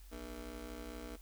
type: ring-modulated tone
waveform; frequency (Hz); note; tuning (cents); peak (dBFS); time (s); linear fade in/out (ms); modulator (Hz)
20% pulse; 179.3; F3; +46; -37; 0.11-1.17; 20; 122
effects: added 45 Hz sine -52 dBFS peak until 1.21 s + white hiss -64 dBFS RMS until 1.21 s